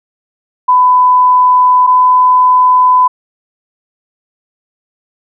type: tone pair in turn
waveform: sine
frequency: 1001 / 1005.2 Hz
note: B5 / B5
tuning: +23 / +30 cents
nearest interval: unison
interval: 7 cents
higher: second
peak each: -4 dBFS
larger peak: neither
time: 0.68-1.87 / 1.87-3.08 s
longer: second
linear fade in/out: 10 ms
effects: none